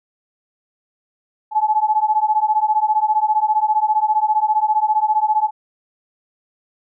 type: beating tone pair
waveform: sine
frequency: 851 / 866 Hz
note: G#5 / A5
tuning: +42 / -28 cents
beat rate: 15 Hz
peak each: -17 dBFS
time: 1.51-5.51 s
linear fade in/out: 50 ms
effects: none